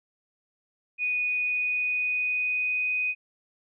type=tone with pitch glide; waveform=sine; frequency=2476 to 2496 Hz; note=D#7 to D#7; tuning=-9 to +5 cents; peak=-24 dBFS; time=0.98-3.15 s; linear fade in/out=50 ms; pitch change=+14 cents; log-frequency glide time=1.36-2.91 s; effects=none